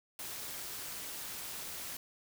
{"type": "noise with amplitude modulation", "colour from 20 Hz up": "white", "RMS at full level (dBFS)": -40, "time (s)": [0.19, 1.97], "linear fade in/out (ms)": 2, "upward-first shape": "sine", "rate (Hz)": 217, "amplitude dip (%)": 60, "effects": []}